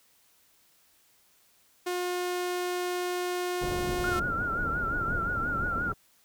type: tone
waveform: sawtooth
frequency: 358.2 Hz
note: F4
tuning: 44 cents sharp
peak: -25 dBFS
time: 1.86-4.2 s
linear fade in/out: 10 ms
type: low-pass noise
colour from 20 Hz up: pink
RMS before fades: -35 dBFS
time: 3.61-5.94 s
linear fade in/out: 10 ms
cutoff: 550 Hz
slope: 12 dB/octave
type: tone with vibrato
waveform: sine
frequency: 1396.9 Hz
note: F6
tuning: in tune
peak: -28 dBFS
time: 4.04-5.92 s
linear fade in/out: 2 ms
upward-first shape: triangle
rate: 5.7 Hz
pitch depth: 89 cents each way
effects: white hiss -64 dBFS RMS until 6.24 s